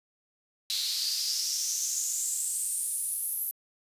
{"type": "noise with high-pass filter sweep", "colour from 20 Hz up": "pink", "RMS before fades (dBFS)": -31, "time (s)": [0.7, 3.51], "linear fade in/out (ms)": 0, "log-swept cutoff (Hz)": [4000, 12000], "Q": 5.6, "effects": ["resampled to 32000 Hz"]}